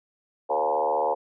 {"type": "tone with frequency modulation", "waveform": "sine", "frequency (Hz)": 698, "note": "F5", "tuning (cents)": -1, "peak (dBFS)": -21, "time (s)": [0.49, 1.15], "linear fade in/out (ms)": 20, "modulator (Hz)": 75.5, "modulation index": 3.4, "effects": []}